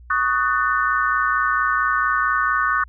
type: chord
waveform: sine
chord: D# half-diminished seventh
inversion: third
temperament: just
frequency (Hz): 1120.1 / 1244.5 / 1493.4 / 1792.1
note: C#6 / D#6 / F#6 / A6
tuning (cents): +18 / 0 / +16 / +31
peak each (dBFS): -22 / -22 / -21 / -26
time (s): 0.1-2.84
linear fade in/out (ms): 5
effects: added 60 Hz sine -41 dBFS peak until 2.88 s